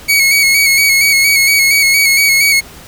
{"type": "tone with vibrato", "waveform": "sawtooth", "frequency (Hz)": 2217, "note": "C#7", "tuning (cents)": 0, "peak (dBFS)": -4, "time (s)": [0.08, 2.61], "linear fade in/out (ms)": 20, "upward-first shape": "square", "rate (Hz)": 4.3, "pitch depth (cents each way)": 33, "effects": ["pink hiss -35 dBFS RMS until 2.87 s"]}